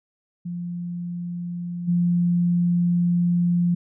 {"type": "tone with level steps", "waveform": "sine", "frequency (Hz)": 174.4, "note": "F3", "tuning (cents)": -2, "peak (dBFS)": [-27, -17], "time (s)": [0.45, 3.75], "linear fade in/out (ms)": 10, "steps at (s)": 1.87, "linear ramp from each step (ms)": 20, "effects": []}